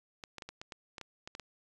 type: clicks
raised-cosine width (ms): 0.2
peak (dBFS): -26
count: 11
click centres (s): 0.238 / 0.383 / 0.422 / 0.49 / 0.615 / 0.722 / 0.982 / 1.013 / 1.275 / 1.351 / 1.397
effects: resampled to 24000 Hz